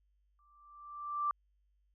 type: tone with exponential growth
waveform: sine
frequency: 1174.7 Hz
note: D6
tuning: in tune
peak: -28 dBFS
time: 0.39-1.31 s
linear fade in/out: 1 ms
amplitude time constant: 200 ms
effects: added 50 Hz sine -70 dBFS peak until 1.94 s